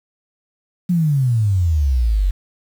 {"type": "exponential sweep", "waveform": "sine", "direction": "down", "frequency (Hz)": [183, 44.82], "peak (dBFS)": -13, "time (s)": [0.89, 2.31], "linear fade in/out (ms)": 10, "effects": ["7-bit"]}